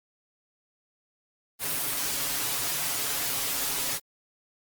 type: noise with comb filter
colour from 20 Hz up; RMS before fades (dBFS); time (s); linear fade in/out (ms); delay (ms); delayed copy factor
white; -29; 1.59-4; 50; 7.1; +0.95
effects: Opus 32 kbps